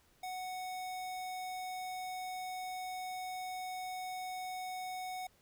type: tone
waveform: square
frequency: 740 Hz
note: F#5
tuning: in tune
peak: -40 dBFS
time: 0.23-5.27 s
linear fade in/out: 5 ms
effects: pink hiss -69 dBFS RMS until 5.41 s